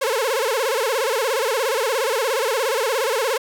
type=tone with vibrato; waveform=sawtooth; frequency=487.8 Hz; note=B4; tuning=21 cents flat; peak=-15 dBFS; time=0.01-3.38 s; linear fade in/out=10 ms; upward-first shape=sine; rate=17 Hz; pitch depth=220 cents each way; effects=none